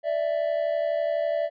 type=tone pair together; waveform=triangle; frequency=588 / 660 Hz; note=D5 / E5; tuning=+2 / +2 cents; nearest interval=major second; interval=200 cents; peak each=-24 dBFS; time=0.03-1.5 s; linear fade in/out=50 ms; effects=resampled to 11025 Hz